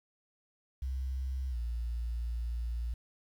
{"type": "tone with pitch glide", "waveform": "sine", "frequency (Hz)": [65.41, 58.27], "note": ["C2", "A#1"], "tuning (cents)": [0, 0], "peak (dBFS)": -31, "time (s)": [0.82, 2.94], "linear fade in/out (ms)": 5, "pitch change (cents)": -200, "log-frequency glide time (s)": [1.49, 1.57], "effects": ["tanh soft clip ceiling -29 dBFS", "10-bit"]}